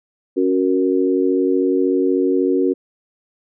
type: chord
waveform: sine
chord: F# major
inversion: second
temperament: equal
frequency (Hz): 277.2 / 370 / 466.2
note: C#4 / F#4 / A#4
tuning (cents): 0 / 0 / 0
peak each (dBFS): -18 / -17 / -21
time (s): 0.36-2.74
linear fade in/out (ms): 20
effects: none